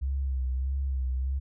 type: tone with vibrato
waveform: sine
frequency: 66 Hz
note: C2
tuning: 16 cents sharp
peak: -26 dBFS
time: 0.01-1.4 s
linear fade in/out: 20 ms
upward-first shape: sine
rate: 1.6 Hz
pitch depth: 59 cents each way
effects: none